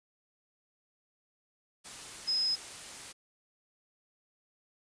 sine tone in noise, 5090 Hz, D#8, 39 cents sharp, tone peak -27 dBFS, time 2.27-2.56 s, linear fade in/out 20 ms, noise white, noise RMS -45 dBFS, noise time 1.84-3.13 s, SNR +15 dB, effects resampled to 22050 Hz

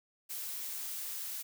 blue noise, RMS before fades -40 dBFS, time 0.29-1.43 s, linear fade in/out 20 ms, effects none

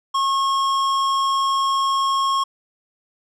sine tone with hard clipping, 1087 Hz, C#6, 34 cents flat, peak -19 dBFS, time 0.14-2.44 s, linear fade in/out 10 ms, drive 12 dB, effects none

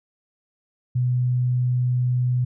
sine tone, 124.7 Hz, B2, 17 cents sharp, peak -18 dBFS, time 0.95-2.45 s, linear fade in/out 10 ms, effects none

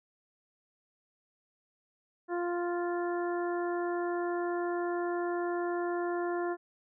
harmonic tone, 349.2 Hz, F4, in tune, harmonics 1 / 2 / 3 / 4 / 5, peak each -31 / -37 / -41 / -43 / -45 dBFS, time 2.28-6.57 s, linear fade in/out 50 ms, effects none

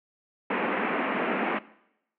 pink band-pass noise, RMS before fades -28 dBFS, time 0.5-1.59 s, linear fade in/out 5 ms, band 200 to 2600 Hz, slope 48 dB/octave, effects noise-tail reverb RT60 0.8 s tail -19 dB re dry

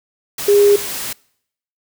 sine tone in noise, 407.3 Hz, G#4, 34 cents flat, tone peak -8 dBFS, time 0.48-0.76 s, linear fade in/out 5 ms, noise white, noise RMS -25 dBFS, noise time 0.38-1.13 s, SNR +14 dB, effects noise-tail reverb RT60 0.7 s tail -25 dB re dry

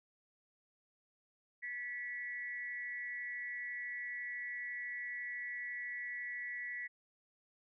sine tone with amplitude modulation, 1952 Hz, B6, 21 cents flat, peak -36 dBFS, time 1.62-6.88 s, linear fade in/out 20 ms, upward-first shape sine, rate 234 Hz, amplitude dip 75%, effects none

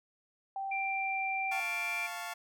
sine tone with pitch glide, 780 to 769.7 Hz, G5 to G5, -9 to -32 cents, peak -34 dBFS, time 0.56-1.6 s, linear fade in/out 2 ms, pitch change -23 cents, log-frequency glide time 0.69-1.23 s
sine tone, 2364 Hz, D7, 11 cents sharp, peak -33 dBFS, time 0.71-2.07 s, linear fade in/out 10 ms
20% pulse chord, F augmented, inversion none, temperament equal, 698.5 / 880 / 1108.7 Hz, F5 / A5 / C#6, 0 / 0 / 0 cents, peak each -36 / -38 / -40 dBFS, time 1.51-2.34 s, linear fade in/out 10 ms
effects none

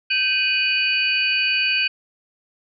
sine tone cluster, 1555 / 2486 / 2927 / 4533 Hz, G6 / D#7 / F#7 / C#8, -14 / -2 / -19 / +38 cents, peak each -27 / -19 / -24 / -27 dBFS, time 0.1-1.88 s, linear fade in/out 10 ms, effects none

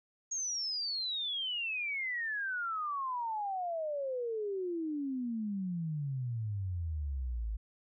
sine exponential sweep, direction down, 6645 to 51.3 Hz, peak -33 dBFS, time 0.31-7.57 s, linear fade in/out 10 ms, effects none

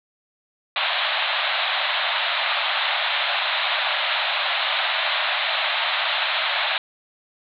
white band-pass noise, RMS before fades -23 dBFS, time 0.76-6.78 s, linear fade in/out 2 ms, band 580 to 4000 Hz, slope 96 dB/octave, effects none

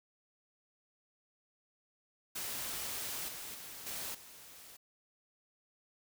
white noise with level steps, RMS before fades -40 / -45 / -48 / -41 / -54 dBFS, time 2.35-4.77 s, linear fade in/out 10 ms, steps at 3.28 / 3.54 / 3.86 / 4.14 s, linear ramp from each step 10 ms, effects none

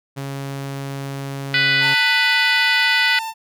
sawtooth tone, 137.9 Hz, C#3, 9 cents flat, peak -22 dBFS, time 0.16-1.95 s, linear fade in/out 20 ms
harmonic tone, 495.5 Hz, B4, 6 cents sharp, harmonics 3 / 4 / 5 / 6 / 7 / 8 / 9 / 10, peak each -20 / -18 / -23 / -24 / -25 / -28 / -26 / -31 dBFS, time 1.54-3.19 s, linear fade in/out 2 ms
45% pulse tone with vibrato, 894 Hz, A5, 27 cents sharp, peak -25 dBFS, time 1.8-3.34 s, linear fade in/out 50 ms, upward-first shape sine, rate 20 Hz, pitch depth 17 cents each way
effects none

